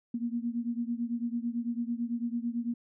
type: beating tone pair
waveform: sine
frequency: 233.1 / 242.1 Hz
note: A#3 / B3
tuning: 0 / -34 cents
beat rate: 9 Hz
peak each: -32 / -34 dBFS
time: 0.14-2.74 s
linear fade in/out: 5 ms
effects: none